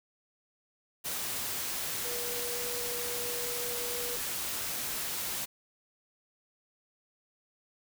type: tone in noise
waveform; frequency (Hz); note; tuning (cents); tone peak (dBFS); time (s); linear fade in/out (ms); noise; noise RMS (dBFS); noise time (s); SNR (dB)
sine; 483.7; B4; -36; -39; 2.04-4.17; 20; white; -35; 1.04-5.46; -7
effects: none